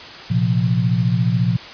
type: chord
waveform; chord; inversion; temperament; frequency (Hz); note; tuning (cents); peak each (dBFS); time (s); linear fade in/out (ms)
sine; Bb suspended second; none; equal; 116.54 / 130.81 / 174.61; Bb2 / C3 / F3; 0 / 0 / 0; -18 / -20 / -19; 0.3-1.57; 10
effects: white hiss -35 dBFS RMS until 1.73 s + resampled to 11025 Hz